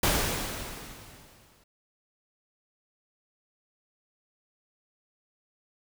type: noise with exponential decay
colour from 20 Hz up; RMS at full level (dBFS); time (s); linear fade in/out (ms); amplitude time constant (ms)
pink; -23; 0.03-1.64; 5; 350
effects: none